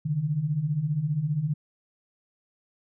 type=beating tone pair; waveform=sine; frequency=138.59 / 153.59 Hz; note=C#3 / D#3; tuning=0 / -22 cents; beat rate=15 Hz; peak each=-30 / -25 dBFS; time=0.05-1.54 s; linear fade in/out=10 ms; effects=none